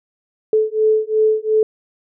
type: beating tone pair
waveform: sine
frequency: 432.9 / 435.7 Hz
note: A4 / A4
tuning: -28 / -17 cents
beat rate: 2.8 Hz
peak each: -16 dBFS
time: 0.53-1.63 s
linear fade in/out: 2 ms
effects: none